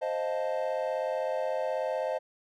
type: chord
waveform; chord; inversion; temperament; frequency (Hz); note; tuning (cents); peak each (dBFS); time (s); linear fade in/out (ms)
triangle; F dominant seventh; second; equal; 523.3 / 622.3 / 698.5 / 880; C5 / Eb5 / F5 / A5; 0 / 0 / 0 / 0; -30 / -30 / -36 / -36; 0.01-2.19; 20
effects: none